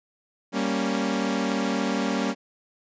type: chord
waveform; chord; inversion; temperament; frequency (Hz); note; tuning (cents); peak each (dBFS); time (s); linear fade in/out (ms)
sawtooth; G diminished; none; equal; 196 / 233.1 / 277.2; G3 / Bb3 / Db4; 0 / 0 / 0; -24; 0.52-2.35; 50
effects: resampled to 16000 Hz